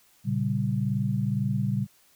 sine chord, G diminished, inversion first, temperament equal, 116.54 / 138.59 / 196 Hz, Bb2 / Db3 / G3, 0 / 0 / 0 cents, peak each -28 dBFS, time 0.24-1.87 s, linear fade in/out 50 ms, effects white hiss -61 dBFS RMS until 2.15 s

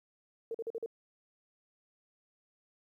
sine tone bursts, 455.4 Hz, A#4, 40 cents flat, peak -34 dBFS, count 5, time 0.51-0.861 s, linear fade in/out 2 ms, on 35 ms, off 44 ms, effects 12-bit

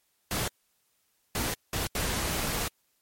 pink noise bursts at uneven times, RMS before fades -30 dBFS, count 4, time 0.31-0.48 / 1.35-1.54 / 1.73-1.87 / 1.95-2.68 s, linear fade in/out 2 ms, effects white hiss -72 dBFS RMS until 3.01 s + MP3 64 kbps

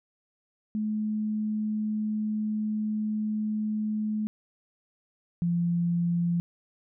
sine tone pair in turn, 214 / 172.07 Hz, A3 / F3, -48 / -25 cents, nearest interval major third, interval 377 cents, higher first, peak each -26 / -23 dBFS, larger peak second, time 0.75-4.27 / 5.42-6.4 s, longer first, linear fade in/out 0 ms, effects none

